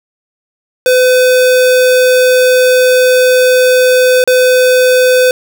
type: tone with dropouts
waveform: square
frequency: 506 Hz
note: B4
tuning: 42 cents sharp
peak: -6 dBFS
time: 0.86-5.31 s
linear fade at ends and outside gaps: 1 ms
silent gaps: 4.24-4.275 s
effects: none